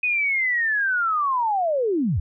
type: linear sweep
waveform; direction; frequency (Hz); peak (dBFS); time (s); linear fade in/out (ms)
sine; down; 2514 to 64.4; -19; 0.03-2.2; 5
effects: none